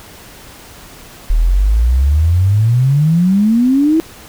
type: exponential sweep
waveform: sine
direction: up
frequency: 37.93 to 329.7 Hz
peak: -8 dBFS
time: 1.3-4 s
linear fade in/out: 0 ms
effects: pink hiss -37 dBFS RMS until 4.28 s